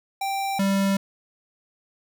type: tone pair in turn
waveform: square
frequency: 784 / 196 Hz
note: G5 / G3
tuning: 0 / 0 cents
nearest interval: 2 octaves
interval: 2400 cents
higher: first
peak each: -25 / -20 dBFS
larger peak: second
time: 0.21-0.59 / 0.59-0.97 s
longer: neither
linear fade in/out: 5 ms
effects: none